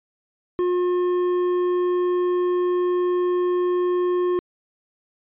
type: tone with hard clipping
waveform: triangle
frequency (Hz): 357.9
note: F4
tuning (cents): +42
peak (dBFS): -20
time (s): 0.59-4.39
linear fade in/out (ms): 0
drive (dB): 10
effects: resampled to 8000 Hz